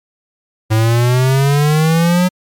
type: exponential sweep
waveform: square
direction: up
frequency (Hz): 108.3 to 183.7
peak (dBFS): -10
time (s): 0.7-2.29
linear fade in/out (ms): 20
effects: MP3 96 kbps